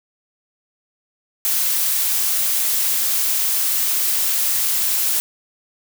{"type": "noise", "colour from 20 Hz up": "blue", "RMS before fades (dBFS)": -19, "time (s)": [1.45, 5.2], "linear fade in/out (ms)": 0, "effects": []}